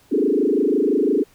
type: tone with frequency modulation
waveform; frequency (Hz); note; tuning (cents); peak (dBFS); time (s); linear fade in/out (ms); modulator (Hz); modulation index
sine; 350; F4; +4; -15; 0.11-1.24; 20; 25.9; 3.6
effects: pink hiss -55 dBFS RMS until 1.34 s